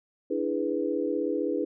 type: chord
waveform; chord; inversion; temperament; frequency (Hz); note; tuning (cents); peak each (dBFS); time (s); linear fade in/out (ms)
sine; E dominant seventh; third; equal; 293.7 / 329.6 / 415.3 / 493.9; D4 / E4 / G#4 / B4; 0 / 0 / 0 / 0; -31; 0.3-1.65; 10
effects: none